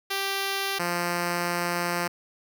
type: tone pair in turn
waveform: 5% pulse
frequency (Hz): 392 / 174.23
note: G4 / F3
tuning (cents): 0 / -4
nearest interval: octave + major second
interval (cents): 1404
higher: first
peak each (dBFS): -15 / -14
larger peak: second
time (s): 0.1-0.79 / 0.79-2.08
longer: second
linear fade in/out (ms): 10
effects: none